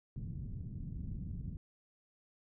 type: low-pass noise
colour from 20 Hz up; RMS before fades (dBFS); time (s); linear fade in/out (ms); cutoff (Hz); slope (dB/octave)
white; -42; 0.16-1.57; 2; 170; 24
effects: none